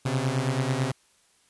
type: beating tone pair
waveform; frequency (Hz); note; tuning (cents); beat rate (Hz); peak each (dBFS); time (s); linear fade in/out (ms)
sawtooth; 126.7 / 135.8; B2 / C#3; +45 / -35; 9.1; -23; 0.05-0.92; 10
effects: white hiss -63 dBFS RMS until 1.49 s + resampled to 24000 Hz